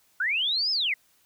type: linear two-way sweep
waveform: sine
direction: up then down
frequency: 1400 to 5274 to 1932 Hz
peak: -23 dBFS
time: 0.2-0.94 s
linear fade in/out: 5 ms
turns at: 0.71 s
effects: white hiss -64 dBFS RMS until 1.25 s